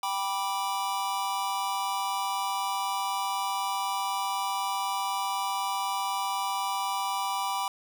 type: chord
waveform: square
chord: G major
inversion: none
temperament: just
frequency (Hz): 784 / 980 / 1176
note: G5 / B5 / D6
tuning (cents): 0 / -14 / +2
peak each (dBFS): -33 / -32 / -35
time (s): 0.03-7.68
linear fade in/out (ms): 2
effects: 11-bit